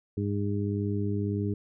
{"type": "harmonic tone", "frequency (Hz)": 101.7, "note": "G#2", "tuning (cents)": -36, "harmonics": [1, 2, 3, 4], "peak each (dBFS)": [-29, -32, -34, -35], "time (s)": [0.17, 1.54], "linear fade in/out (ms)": 5, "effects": []}